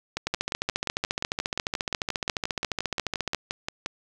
two click trains, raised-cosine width 0.2 ms, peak -9 / -11 dBFS, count 45 / 22, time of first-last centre 0.27-3.347 / 0.17-3.861 s, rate 14.3 / 5.69 Hz, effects none

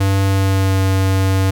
square tone with pitch glide, 97.4 to 95.67 Hz, G2 to G2, -11 to -42 cents, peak -13 dBFS, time 0-1.51 s, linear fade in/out 10 ms, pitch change -31 cents, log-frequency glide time 0.22-0.8 s, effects none

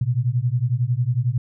sine beating tone pair, 117.3 / 128.3 Hz, A#2 / C3, +11 / -34 cents, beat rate 11 Hz, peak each -21 dBFS, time 0.01-1.38 s, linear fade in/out 5 ms, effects none

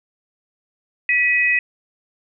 sine tone pair together, 1957 / 2522 Hz, B6 / D#7, -16 / +23 cents, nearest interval major third, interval 439 cents, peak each -17 dBFS, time 1.09-1.59 s, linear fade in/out 2 ms, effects none

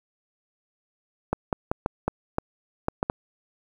clicks, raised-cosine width 1 ms, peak -9 dBFS, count 9, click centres 1.33 / 1.528 / 1.715 / 1.861 / 2.08 / 2.384 / 2.884 / 3.029 / 3.099 s, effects 8-bit

